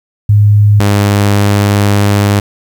sine / sawtooth tone pair in turn, 103.83 / 101.69 Hz, G#2 / G#2, 0 / -36 cents, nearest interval unison, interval 36 cents, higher first, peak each -3 dBFS, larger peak neither, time 0.29-0.8 / 0.8-2.4 s, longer second, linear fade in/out 5 ms, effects 7-bit

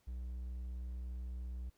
triangle tone, 61.74 Hz, B1, in tune, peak -38 dBFS, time 0.07-1.7 s, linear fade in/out 10 ms, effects pink hiss -75 dBFS RMS until 1.77 s

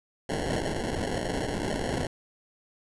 white noise with sample-and-hold, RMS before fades -30 dBFS, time 0.29-2.07 s, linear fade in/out 2 ms, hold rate 1225 Hz, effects resampled to 24000 Hz

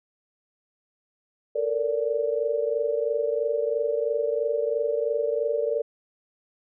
sine tone cluster, 449 / 472 / 581 Hz, A4 / A#4 / D5, +35 / +22 / -19 cents, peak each -27 dBFS, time 1.55-5.82 s, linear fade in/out 10 ms, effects none

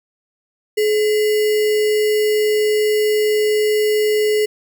sine tone with sample-and-hold, 425.6 Hz, G#4, 42 cents sharp, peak -13 dBFS, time 0.77-4.46 s, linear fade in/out 10 ms, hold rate 2450 Hz, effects none

